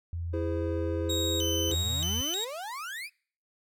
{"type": "tone", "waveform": "sine", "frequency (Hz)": 84.8, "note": "E2", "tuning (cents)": 50, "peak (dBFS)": -31, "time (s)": [0.13, 2.21], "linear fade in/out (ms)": 0}
{"type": "chord", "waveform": "triangle", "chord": "E augmented", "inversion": "none", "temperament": "just", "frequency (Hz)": [329.6, 412, 515], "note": ["E4", "G#4", "B#4"], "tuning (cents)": [0, -14, -28], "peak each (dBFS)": [-31, -34, -33], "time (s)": [0.33, 1.75], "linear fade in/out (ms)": 10}
{"type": "tone with vibrato", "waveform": "30% pulse", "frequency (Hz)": 3386, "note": "G#7", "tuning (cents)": 33, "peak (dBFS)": -27, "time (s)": [1.09, 2.45], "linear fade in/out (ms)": 10, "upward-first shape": "square", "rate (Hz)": 1.6, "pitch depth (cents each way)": 190}
{"type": "exponential sweep", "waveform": "35% pulse", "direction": "up", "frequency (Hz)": [62.4, 2600], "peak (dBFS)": -34, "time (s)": [1.66, 3.1], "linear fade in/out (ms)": 50}
{"effects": ["noise-tail reverb RT60 0.5 s tail -26 dB re dry"]}